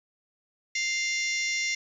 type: harmonic tone with a mistuned harmonic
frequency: 698.5 Hz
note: F5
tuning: in tune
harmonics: 3 / 4 / 5 / 6 / 7 / 8 / 9 / 10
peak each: -28 / -38 / -40 / -39 / -43 / -33 / -40 / -40 dBFS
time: 0.75-1.75 s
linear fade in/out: 5 ms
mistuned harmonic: 5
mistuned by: +19 cents
effects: 10-bit